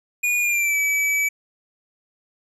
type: tone with pitch glide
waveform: square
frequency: 2446 to 2295 Hz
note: D#7 to D7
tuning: -30 to -40 cents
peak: -19 dBFS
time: 0.23-1.29 s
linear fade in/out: 10 ms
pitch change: -110 cents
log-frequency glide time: 0.39-0.78 s
effects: resampled to 32000 Hz